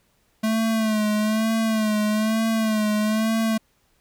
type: tone with vibrato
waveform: square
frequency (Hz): 217.7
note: A3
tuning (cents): -18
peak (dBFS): -20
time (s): 0.43-3.58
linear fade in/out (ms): 10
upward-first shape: sine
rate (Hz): 1.1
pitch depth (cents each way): 52
effects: pink hiss -65 dBFS RMS until 4 s